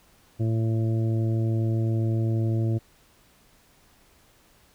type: harmonic tone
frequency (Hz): 112.2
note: A2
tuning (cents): +34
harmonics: 1 / 2 / 3 / 4 / 5 / 6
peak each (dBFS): -22 / -33 / -31 / -44 / -41 / -44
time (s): 0.39-2.79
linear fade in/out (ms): 20
effects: pink hiss -59 dBFS RMS until 4.74 s